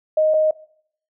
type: tone pair in turn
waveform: sine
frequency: 622.3 / 622.3 Hz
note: D#5 / D#5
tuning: 0 / 0 cents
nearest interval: unison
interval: 0 cents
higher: neither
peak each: -13 dBFS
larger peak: neither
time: 0.17-0.34 / 0.34-0.51 s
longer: neither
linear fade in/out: 5 ms
effects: noise-tail reverb RT60 0.6 s tail -20 dB re dry